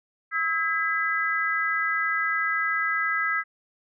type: tone cluster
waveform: sine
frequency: 1295 / 1632 / 2002 Hz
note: E6 / G#6 / B6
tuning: -31 / -31 / +23 cents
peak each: -27 dBFS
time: 0.31-3.44 s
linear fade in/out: 50 ms
effects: none